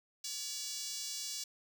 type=tone with high-pass filter; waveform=5% pulse; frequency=571 Hz; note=D5; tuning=49 cents flat; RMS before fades=-41 dBFS; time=0.24-1.44 s; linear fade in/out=5 ms; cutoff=5000 Hz; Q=1.2; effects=none